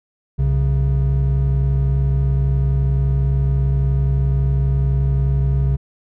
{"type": "tone pair together", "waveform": "triangle", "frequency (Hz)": [64.39, 136.2], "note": ["C2", "C#3"], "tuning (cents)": [-27, -30], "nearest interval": "octave + minor second", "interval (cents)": 1297, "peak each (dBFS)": -15, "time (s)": [0.38, 5.77], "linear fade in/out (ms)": 20, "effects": []}